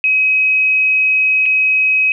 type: tone with dropouts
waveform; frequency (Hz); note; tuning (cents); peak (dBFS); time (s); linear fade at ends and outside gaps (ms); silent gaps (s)
sine; 2540; D#7; +35; -10; 0.04-2.12; 1; 1.457-1.461
effects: none